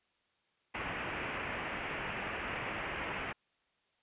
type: low-pass noise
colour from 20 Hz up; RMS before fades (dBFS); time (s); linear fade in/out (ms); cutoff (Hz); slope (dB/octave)
white; -39; 0.74-3.33; 10; 2700; 48
effects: white hiss -75 dBFS RMS until 4.02 s + resampled to 8000 Hz